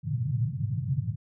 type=band-pass noise; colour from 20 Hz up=white; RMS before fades=-29 dBFS; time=0.03-1.16 s; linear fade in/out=20 ms; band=110 to 140 Hz; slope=48 dB/octave; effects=none